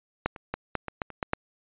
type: clicks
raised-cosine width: 0.5 ms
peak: -9 / -26 / -14 / -11 / -18 / -13 / -26 / -12 / -9 dBFS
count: 9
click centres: 0.26 / 0.362 / 0.54 / 0.753 / 0.883 / 1.018 / 1.103 / 1.228 / 1.334 s
effects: resampled to 8000 Hz